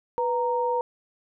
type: tone pair together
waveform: sine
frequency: 492.7 / 930 Hz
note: B4 / A#5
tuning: -4 / -4 cents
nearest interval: major seventh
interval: 1100 cents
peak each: -25 dBFS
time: 0.18-0.81 s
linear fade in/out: 0 ms
effects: none